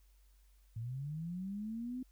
sine linear sweep, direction up, 108.6 to 259.2 Hz, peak -38 dBFS, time 0.76-2.03 s, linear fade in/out 5 ms, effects added 48 Hz sine -62 dBFS peak until 2.11 s + white hiss -75 dBFS RMS until 2.11 s

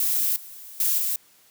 violet noise with level steps, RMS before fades -23 / -42 / -22 / -25 dBFS, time 0-1.16 s, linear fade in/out 2 ms, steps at 0.36 / 0.8 / 0.98 s, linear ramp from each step 2 ms, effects white hiss -57 dBFS RMS until 1.5 s + high-pass 100 Hz 12 dB/octave

